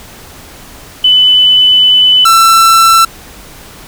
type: tone pair in turn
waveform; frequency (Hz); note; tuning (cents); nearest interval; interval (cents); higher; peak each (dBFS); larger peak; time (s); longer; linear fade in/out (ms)
sine / 45% pulse; 3003 / 1337.7; F#7 / E6; +25 / +25; octave + major second; 1400; first; -3; neither; 1.04-2.25 / 2.25-3.05; first; 5
effects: pink hiss -33 dBFS RMS until 3.87 s